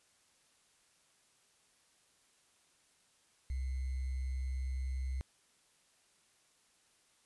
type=tone with sample-and-hold; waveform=sine; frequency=65.1 Hz; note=C2; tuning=8 cents flat; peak=-34 dBFS; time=3.5-5.21 s; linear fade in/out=0 ms; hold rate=2100 Hz; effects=white hiss -70 dBFS RMS until 7.25 s + resampled to 24000 Hz